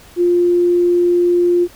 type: tone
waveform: sine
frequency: 350.9 Hz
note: F4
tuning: 8 cents sharp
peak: -10 dBFS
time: 0.16-1.68 s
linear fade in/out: 50 ms
effects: pink hiss -43 dBFS RMS until 1.75 s